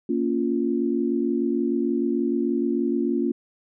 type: chord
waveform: sine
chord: Bb minor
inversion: none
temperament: just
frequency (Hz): 233.1 / 279.7 / 349.6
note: Bb3 / Db4 / F4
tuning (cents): 0 / +16 / +2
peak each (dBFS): -25 / -25 / -25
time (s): 0.09-3.32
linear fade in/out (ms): 5
effects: none